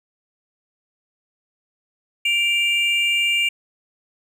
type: tone pair together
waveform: triangle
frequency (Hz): 2349 / 2806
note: D7 / F7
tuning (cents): 0 / +8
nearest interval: minor third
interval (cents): 308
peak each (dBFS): -18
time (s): 2.25-3.49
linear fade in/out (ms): 5
effects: none